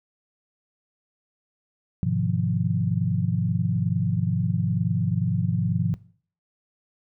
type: chord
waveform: sine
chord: F half-diminished seventh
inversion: first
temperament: equal with one note detuned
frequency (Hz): 103.83 / 126.07 / 155.56 / 174.61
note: Ab2 / Cb3 / Eb3 / F3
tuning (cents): 0 / +36 / 0 / 0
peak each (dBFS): -27 / -27 / -28 / -25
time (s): 2.03-5.94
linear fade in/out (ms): 0
effects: noise-tail reverb RT60 0.5 s tail -20 dB re dry